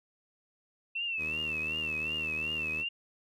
sine tone with vibrato, 2673 Hz, E7, 23 cents sharp, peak -31 dBFS, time 0.95-2.89 s, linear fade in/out 10 ms, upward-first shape triangle, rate 2.7 Hz, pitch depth 110 cents each way
10% pulse tone, 78 Hz, D#2, 5 cents sharp, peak -34 dBFS, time 1.17-2.85 s, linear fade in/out 50 ms
effects none

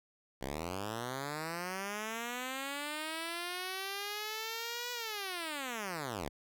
5% pulse linear two-way sweep, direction up then down, 62 to 490 to 62 Hz, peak -26 dBFS, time 0.41-6.29 s, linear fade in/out 5 ms, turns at 4.92 s, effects none

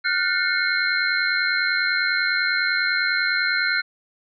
sine tone cluster, 1422 / 1512 / 1789 / 2168 / 4134 Hz, F6 / F#6 / A6 / C#7 / C8, +31 / +37 / +28 / -39 / -22 cents, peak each -24 / -24 / -30 / -25 / -27 dBFS, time 0.04-3.82 s, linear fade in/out 20 ms, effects none

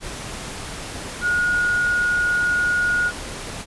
sine tone in noise, 1443 Hz, F#6, 44 cents flat, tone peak -17 dBFS, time 1.21-3.12 s, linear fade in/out 50 ms, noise pink, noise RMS -32 dBFS, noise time 0-3.66 s, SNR +12 dB, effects resampled to 24000 Hz

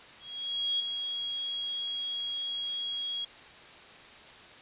sine tone with ADSR envelope, 3299 Hz, G#7, 12 cents flat, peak -25 dBFS, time 0.19-3.25 s, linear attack 610 ms, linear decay 3 ms, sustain -6 dB, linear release 7 ms, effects white hiss -50 dBFS RMS until 4.61 s + resampled to 8000 Hz

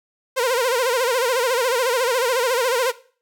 sawtooth tone with vibrato, 493.9 Hz, B4, in tune, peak -14 dBFS, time 0.36-2.92 s, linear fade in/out 20 ms, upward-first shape sine, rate 14 Hz, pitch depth 130 cents each way, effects noise-tail reverb RT60 0.4 s tail -17 dB re dry

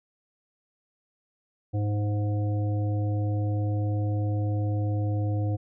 harmonic tone, 103.83 Hz, G#2, in tune, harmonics 1 / 3 / 5 / 7, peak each -24 / -34 / -38 / -41 dBFS, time 1.73-5.57 s, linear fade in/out 20 ms, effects none

